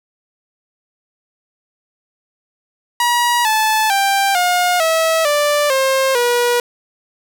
sawtooth tone with pitch steps, 960 / 870.2 / 788.8 / 715 / 648.2 / 587.5 / 532.6 / 482.8 Hz, B5 / A5 / G5 / F5 / E5 / D5 / C5 / B4, -49 / -19 / +11 / +41 / -29 / +1 / +31 / -39 cents, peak -9 dBFS, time 3-6.6 s, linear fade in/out 2 ms, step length 450 ms, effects none

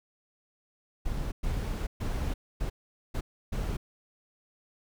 brown noise bursts at uneven times, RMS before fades -31 dBFS, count 6, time 1.05-1.32 / 1.43-1.87 / 2-2.34 / 2.6-2.7 / 3.14-3.21 / 3.52-3.77 s, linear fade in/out 10 ms, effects none

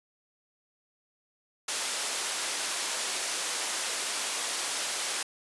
white band-pass noise, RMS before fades -32 dBFS, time 1.68-5.23 s, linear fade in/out 5 ms, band 400 to 10000 Hz, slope 12 dB/octave, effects resampled to 24000 Hz

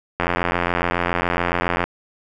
click train, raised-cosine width 0.5 ms, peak -4 dBFS, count 144, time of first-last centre 0.2-1.84 s, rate 87.2 Hz, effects none

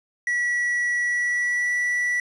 triangle tone with pitch glide, 1939 to 1955.9 Hz, B6 to B6, -32 to -17 cents, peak -19 dBFS, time 0.27-2.2 s, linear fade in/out 2 ms, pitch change +15 cents, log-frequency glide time 1.04-1.73 s, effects resampled to 24000 Hz + 8-bit

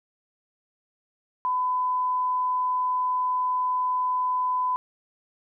sine tone, 1005 Hz, B5, 30 cents sharp, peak -22 dBFS, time 1.45-4.76 s, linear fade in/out 0 ms, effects none

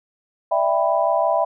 sine chord, E minor seventh, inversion third, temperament just, 593.3 / 659.3 / 791.1 / 988.9 Hz, D5 / E5 / G5 / B5, +18 / 0 / +16 / +2 cents, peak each -23 / -19 / -23 / -23 dBFS, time 0.51-1.45 s, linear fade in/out 10 ms, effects none

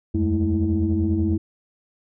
sine tone cluster, 78.5 / 88.7 / 203.4 / 217.6 / 324.6 Hz, D#2 / F2 / G#3 / A3 / E4, +16 / +27 / -36 / -19 / -27 cents, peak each -29 / -21 / -30 / -25 / -22 dBFS, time 0.14-1.38 s, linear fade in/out 10 ms, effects tanh soft clip ceiling -11 dBFS

